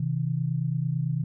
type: tone pair together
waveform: sine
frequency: 130.81 / 159.8 Hz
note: C3 / D#3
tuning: 0 / +47 cents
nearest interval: minor third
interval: 347 cents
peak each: -27 dBFS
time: 0-1.24 s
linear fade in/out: 5 ms
effects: none